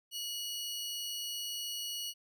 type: tone pair together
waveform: sawtooth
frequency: 2911 / 4418 Hz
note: F#7 / C#8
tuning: -29 / -7 cents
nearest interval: perfect fifth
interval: 722 cents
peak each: -35 / -40 dBFS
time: 0.11-2.14 s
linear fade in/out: 50 ms
effects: none